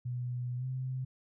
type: tone with pitch glide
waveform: sine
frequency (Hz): 123.47 to 129.61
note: B2 to C3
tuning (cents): 0 to -16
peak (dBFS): -33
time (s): 0.05-1.05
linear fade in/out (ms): 10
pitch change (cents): +84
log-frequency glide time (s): 0.57-0.65
effects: none